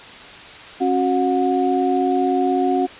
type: tone cluster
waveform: sine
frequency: 271.8 / 367.8 / 726 Hz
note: C#4 / F#4 / F#5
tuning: -34 / -10 / -33 cents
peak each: -20 dBFS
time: 0.8-2.87 s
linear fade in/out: 20 ms
effects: white hiss -38 dBFS RMS until 2.99 s + resampled to 8000 Hz